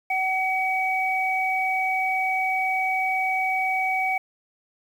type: tone pair together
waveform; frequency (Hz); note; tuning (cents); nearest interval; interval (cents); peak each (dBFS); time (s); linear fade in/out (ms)
sine; 755 / 2267; F#5 / C#7; +35 / +38; octave + perfect fifth; 1903; -24; 0.1-4.18; 5
effects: 8-bit